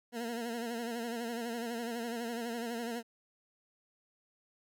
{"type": "tone with vibrato", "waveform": "20% pulse", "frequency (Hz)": 233.9, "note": "A#3", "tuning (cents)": 6, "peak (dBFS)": -31, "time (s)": [0.12, 3.03], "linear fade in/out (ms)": 50, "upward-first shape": "sine", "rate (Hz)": 12, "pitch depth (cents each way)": 61, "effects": []}